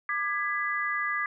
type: chord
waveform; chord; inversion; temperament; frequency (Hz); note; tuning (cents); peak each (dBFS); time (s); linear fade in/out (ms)
sine; G# diminished; second; just; 1196.1 / 1661.2 / 1993.5; D6 / G#6 / B6; +31 / 0 / +16; -31; 0.09-1.26; 2
effects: none